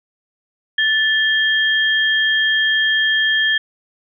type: tone pair together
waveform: sine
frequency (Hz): 1753 / 3222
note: A6 / G7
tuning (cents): -7 / +47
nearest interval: major seventh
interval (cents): 1054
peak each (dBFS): -15 / -18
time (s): 0.78-3.58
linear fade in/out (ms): 5
effects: none